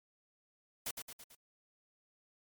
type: noise with echo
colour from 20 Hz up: white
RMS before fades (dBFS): -38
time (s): 0.86-0.91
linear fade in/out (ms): 5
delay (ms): 110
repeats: 4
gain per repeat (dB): -5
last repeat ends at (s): 1.35
effects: MP3 96 kbps